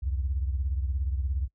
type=beating tone pair; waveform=sine; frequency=65.41 / 82.41 Hz; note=C2 / E2; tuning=0 / 0 cents; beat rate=17 Hz; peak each=-26 / -32 dBFS; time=0.02-1.48 s; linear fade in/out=20 ms; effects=noise-tail reverb RT60 0.1 s tail -25 dB re dry + tanh soft clip ceiling -19 dBFS